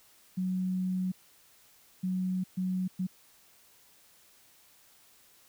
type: tone bursts at uneven times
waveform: sine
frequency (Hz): 185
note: F#3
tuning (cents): 0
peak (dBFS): -28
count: 4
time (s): 0.37-1.12 / 2.03-2.44 / 2.57-2.88 / 2.99-3.07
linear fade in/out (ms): 10
effects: white hiss -61 dBFS RMS until 5.48 s